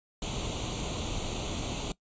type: noise with comb filter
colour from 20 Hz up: pink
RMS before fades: -34 dBFS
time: 0.22-1.92 s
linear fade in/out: 2 ms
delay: 0.29 ms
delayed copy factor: +0.8
effects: noise-tail reverb RT60 0.1 s tail -20 dB re dry + resampled to 16000 Hz